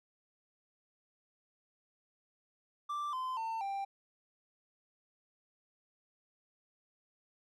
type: tone with pitch steps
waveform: triangle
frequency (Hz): 1175 / 1028.8 / 900.8 / 788.8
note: D6 / C6 / A5 / G5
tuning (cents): +1 / -30 / +40 / +11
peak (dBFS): -33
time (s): 2.89-3.85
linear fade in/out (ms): 10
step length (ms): 240
effects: none